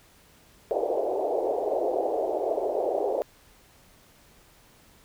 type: band-pass noise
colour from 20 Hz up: pink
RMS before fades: -27 dBFS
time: 0.71-3.22 s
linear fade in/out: 0 ms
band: 370 to 740 Hz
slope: 48 dB/octave
effects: pink hiss -57 dBFS RMS until 5.04 s